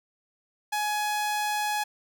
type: tone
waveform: sawtooth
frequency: 840 Hz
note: G#5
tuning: 19 cents sharp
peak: -22 dBFS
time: 0.72-1.84 s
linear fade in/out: 10 ms
effects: none